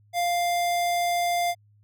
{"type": "tone", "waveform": "square", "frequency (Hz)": 698.5, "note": "F5", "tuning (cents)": 0, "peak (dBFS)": -23, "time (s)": [0.13, 1.55], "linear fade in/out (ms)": 50, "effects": ["added 104 Hz sine -56 dBFS peak until 1.83 s"]}